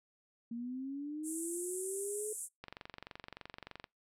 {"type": "linear sweep", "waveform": "sine", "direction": "up", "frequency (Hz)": [229.6, 431.5], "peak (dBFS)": -38, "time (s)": [0.51, 2.33], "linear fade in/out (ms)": 5}
{"type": "band-pass noise", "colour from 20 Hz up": "white", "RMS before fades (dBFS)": -43, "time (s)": [1.23, 2.49], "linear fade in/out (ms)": 50, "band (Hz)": [7900, 10000], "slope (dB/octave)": 48}
{"type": "click train", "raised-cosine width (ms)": 0.3, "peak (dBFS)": -29, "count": 29, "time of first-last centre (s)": [2.64, 3.842], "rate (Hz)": 23.3}
{"effects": ["noise-tail reverb RT60 0.2 s tail -26 dB re dry"]}